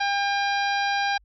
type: harmonic tone with a mistuned harmonic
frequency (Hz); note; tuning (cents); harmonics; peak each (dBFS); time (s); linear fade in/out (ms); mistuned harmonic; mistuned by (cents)
802; G5; +39; 1 / 2 / 3 / 4 / 5 / 6 / 7; -24 / -27 / -32 / -37 / -34 / -36 / -41; 0-1.18; 10; 5; -25
effects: added 50 Hz sine -56 dBFS peak until 1.24 s